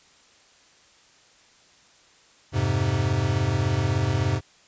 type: chord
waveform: square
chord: F minor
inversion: none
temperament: equal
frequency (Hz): 87.31 / 103.83 / 130.81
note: F2 / Ab2 / C3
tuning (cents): 0 / 0 / 0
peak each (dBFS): -29 / -25 / -26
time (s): 2.52-4.41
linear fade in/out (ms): 50
effects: white hiss -56 dBFS RMS until 4.67 s + resampled to 16000 Hz